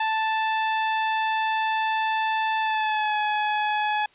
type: tone with pitch glide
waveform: sawtooth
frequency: 880 to 845.6 Hz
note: A5 to G#5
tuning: 0 to +31 cents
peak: -18 dBFS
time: 0-4.06 s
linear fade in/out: 5 ms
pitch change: -69 cents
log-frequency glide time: 2.6-3.17 s
effects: white hiss -57 dBFS RMS until 4.14 s + resampled to 8000 Hz